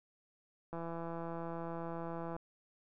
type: click train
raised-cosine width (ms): 1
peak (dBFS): -29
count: 274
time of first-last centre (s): 0.73-2.365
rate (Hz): 167
effects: none